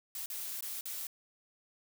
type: noise with dropouts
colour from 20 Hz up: blue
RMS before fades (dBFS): -40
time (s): 0.15-1.07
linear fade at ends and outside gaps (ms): 2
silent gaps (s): 0.26-0.3 / 0.608-0.624 / 0.81-0.855
effects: none